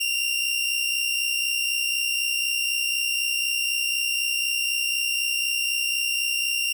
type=tone pair together; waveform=sawtooth; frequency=2730 / 2794 Hz; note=F7 / F7; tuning=-40 / 0 cents; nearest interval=unison; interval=40 cents; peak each=-24 / -21 dBFS; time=0-6.73 s; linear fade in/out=10 ms; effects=none